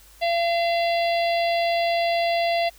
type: harmonic tone with a mistuned harmonic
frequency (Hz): 682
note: F5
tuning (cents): -41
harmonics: 1 / 3 / 4 / 5 / 6 / 7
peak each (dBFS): -20 / -30 / -32 / -34 / -36 / -37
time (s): 0.21-2.7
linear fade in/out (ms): 20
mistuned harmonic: 7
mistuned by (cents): -17
effects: added 50 Hz sine -52 dBFS peak until 2.78 s + white hiss -52 dBFS RMS until 2.78 s